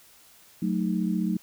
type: chord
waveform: sine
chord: D# diminished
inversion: first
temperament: equal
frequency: 185 / 220 / 311.1 Hz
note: F#3 / A3 / D#4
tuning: 0 / 0 / 0 cents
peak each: -26 / -28 / -31 dBFS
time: 0.62-1.37 s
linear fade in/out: 5 ms
effects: white hiss -55 dBFS RMS until 1.42 s